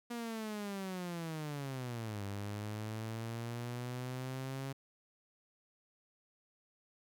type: linear two-way sweep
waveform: sawtooth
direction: down then up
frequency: 240 to 99.1 to 136.5 Hz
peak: -35 dBFS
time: 0.1-4.73 s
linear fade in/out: 10 ms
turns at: 2.24 s
effects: none